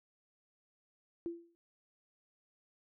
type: tone with exponential decay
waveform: sine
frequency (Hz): 339.4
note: F4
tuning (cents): -49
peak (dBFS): -33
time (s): 1.26-1.55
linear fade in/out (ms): 0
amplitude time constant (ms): 61
effects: none